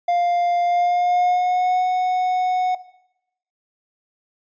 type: tone with pitch glide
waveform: triangle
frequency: 700 to 735.2 Hz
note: F5 to F#5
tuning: +4 to -11 cents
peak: -14 dBFS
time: 0.08-2.75 s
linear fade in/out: 5 ms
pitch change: +85 cents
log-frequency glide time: 0.63-1.82 s
effects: noise-tail reverb RT60 0.8 s tail -18 dB re dry + resampled to 16000 Hz